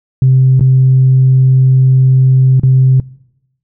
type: tone with dropouts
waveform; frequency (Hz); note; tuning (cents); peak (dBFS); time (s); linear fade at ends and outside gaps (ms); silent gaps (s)
sine; 130.81; C3; 0; -3; 0.22-3; 2; 0.596-0.608 / 2.597-2.634
effects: noise-tail reverb RT60 0.9 s tail -24 dB re dry + tanh soft clip ceiling 0 dBFS